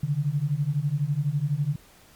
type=beating tone pair; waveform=sine; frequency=138.59 / 150.59 Hz; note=C#3 / D3; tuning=0 / +44 cents; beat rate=12 Hz; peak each=-26 / -25 dBFS; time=0.03-1.76 s; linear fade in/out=5 ms; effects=pink hiss -54 dBFS RMS until 2.15 s + MP3 96 kbps